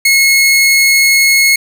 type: tone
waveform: sawtooth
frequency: 2174 Hz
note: C#7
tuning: 34 cents flat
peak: -3 dBFS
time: 0.05-1.56 s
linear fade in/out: 5 ms
effects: none